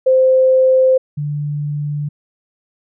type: tone pair in turn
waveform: sine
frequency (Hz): 520 / 146.94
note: C5 / D3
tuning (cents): -11 / +1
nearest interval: octave + minor seventh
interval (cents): 2188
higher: first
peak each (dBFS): -8 / -18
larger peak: first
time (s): 0.06-0.98 / 1.17-2.09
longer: neither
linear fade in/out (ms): 10
effects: none